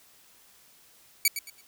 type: tone with echo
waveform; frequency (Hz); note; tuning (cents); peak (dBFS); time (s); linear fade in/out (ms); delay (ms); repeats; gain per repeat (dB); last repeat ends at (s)
10% pulse; 2275; C#7; +44; -10; 1.25-1.28; 2; 110; 3; -11; 1.61
effects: white hiss -58 dBFS RMS until 1.67 s